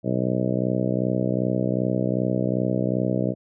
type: harmonic tone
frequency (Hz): 62.6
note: B1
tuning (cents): +24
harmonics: 2 / 3 / 4 / 5 / 6 / 7 / 8 / 9 / 10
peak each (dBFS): -27 / -26 / -29 / -29 / -33 / -33 / -32 / -31 / -32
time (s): 0.03-3.35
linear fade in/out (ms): 50
effects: none

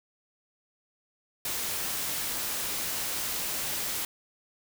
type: noise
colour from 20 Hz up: white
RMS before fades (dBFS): -32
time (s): 1.45-4.05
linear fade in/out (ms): 2
effects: none

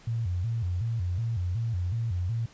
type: tone with vibrato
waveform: sine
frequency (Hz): 101.3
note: G#2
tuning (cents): -43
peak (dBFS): -26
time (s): 0.07-2.46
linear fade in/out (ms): 5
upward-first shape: square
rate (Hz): 2.7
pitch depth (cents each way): 220
effects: pink hiss -55 dBFS RMS until 2.53 s + resampled to 16000 Hz

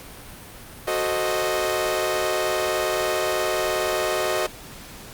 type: chord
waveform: sawtooth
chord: F# diminished seventh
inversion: none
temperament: equal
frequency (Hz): 370 / 440 / 523.3 / 622.3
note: F#4 / A4 / C5 / Eb5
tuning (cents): 0 / 0 / 0 / 0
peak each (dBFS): -23 / -26 / -26 / -21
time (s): 0.87-4.47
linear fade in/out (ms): 10
effects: pink hiss -41 dBFS RMS until 5.13 s + Opus 48 kbps

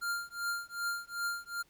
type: tone with tremolo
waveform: square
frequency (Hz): 1396.9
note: F6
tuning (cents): 0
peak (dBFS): -31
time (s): 0.01-1.63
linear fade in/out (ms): 20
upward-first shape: triangle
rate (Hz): 2.6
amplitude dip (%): 100
effects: pink hiss -68 dBFS RMS until 1.69 s

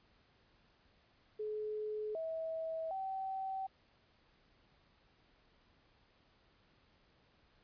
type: tone with pitch steps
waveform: sine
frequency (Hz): 426.8 / 647 / 768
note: G#4 / E5 / G5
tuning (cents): +47 / -32 / -36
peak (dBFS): -37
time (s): 1.39-3.67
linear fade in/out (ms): 10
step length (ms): 760
effects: pink hiss -70 dBFS RMS until 7.63 s + resampled to 11025 Hz

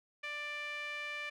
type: tone with band-pass filter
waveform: sawtooth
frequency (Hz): 590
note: D5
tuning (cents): +8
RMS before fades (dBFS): -41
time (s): 0.23-1.3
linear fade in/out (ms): 10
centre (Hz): 2200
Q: 4
effects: none

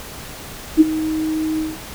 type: tone with ADSR envelope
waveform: sine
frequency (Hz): 314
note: D#4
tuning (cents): +16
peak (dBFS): -3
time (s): 0.77-1.78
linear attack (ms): 37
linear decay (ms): 26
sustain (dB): -15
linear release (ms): 180
effects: pink hiss -34 dBFS RMS until 1.94 s

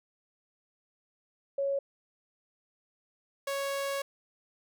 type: tone pair in turn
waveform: sine / sawtooth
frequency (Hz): 554.4 / 554.4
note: C#5 / C#5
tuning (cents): 0 / 0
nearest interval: unison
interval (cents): 0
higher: neither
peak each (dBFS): -27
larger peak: neither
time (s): 1.58-1.79 / 3.47-4.02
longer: second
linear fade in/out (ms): 5
effects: none

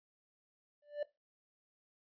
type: tone with exponential growth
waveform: triangle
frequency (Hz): 587.3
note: D5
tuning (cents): 0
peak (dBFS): -29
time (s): 0.82-1.03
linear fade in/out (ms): 5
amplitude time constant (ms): 44
effects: noise-tail reverb RT60 0.2 s tail -17 dB re dry + resampled to 11025 Hz

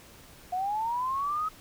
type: linear sweep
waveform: sine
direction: up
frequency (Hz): 713 to 1281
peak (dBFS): -27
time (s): 0.52-1.49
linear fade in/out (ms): 10
effects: pink hiss -52 dBFS RMS until 1.6 s

